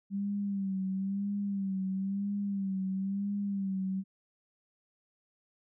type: tone with vibrato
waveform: sine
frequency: 196 Hz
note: G3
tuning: in tune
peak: -30 dBFS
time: 0.1-4.04 s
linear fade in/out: 50 ms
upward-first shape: sine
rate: 1 Hz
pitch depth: 58 cents each way
effects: none